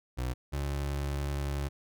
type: tone pair in turn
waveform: 30% pulse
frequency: 62.8 / 70.65 Hz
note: B1 / C#2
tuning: +30 / +34 cents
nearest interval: major second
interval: 204 cents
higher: second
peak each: -28 dBFS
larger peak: neither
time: 0.17-0.34 / 0.52-1.69 s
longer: second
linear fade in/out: 20 ms
effects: none